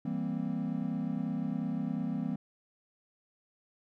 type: chord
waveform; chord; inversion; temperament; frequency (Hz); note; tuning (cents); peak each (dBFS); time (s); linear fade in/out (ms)
triangle; C dominant seventh; first; equal; 164.81 / 196 / 233.1 / 261.6; E3 / G3 / Bb3 / C4; 0 / 0 / 0 / 0; -35 / -35 / -34 / -35; 0.05-2.36; 5
effects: none